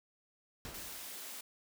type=noise with exponential decay; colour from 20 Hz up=pink; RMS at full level=-44 dBFS; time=0.65-1.34 s; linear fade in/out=0 ms; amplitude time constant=150 ms
type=high-pass noise; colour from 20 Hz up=white; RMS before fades=-46 dBFS; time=0.74-1.41 s; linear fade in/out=5 ms; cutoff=200 Hz; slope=24 dB/octave
effects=none